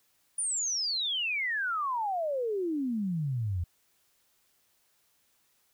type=exponential sweep; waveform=sine; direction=down; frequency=9720 to 82.41 Hz; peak=-28 dBFS; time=0.38-3.64 s; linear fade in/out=5 ms; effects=white hiss -70 dBFS RMS until 5.73 s